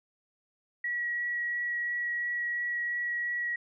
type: tone with vibrato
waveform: sine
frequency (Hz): 1921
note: B6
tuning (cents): -48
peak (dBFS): -29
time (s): 0.84-3.56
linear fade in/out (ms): 5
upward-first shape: sine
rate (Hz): 2.9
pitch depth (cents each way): 8
effects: none